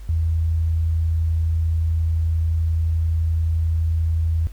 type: tone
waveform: sine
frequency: 81.5 Hz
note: E2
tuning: 19 cents flat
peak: -17 dBFS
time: 0.09-4.47 s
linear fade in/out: 0 ms
effects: added 50 Hz sine -33 dBFS peak until 4.52 s + pink hiss -53 dBFS RMS until 4.52 s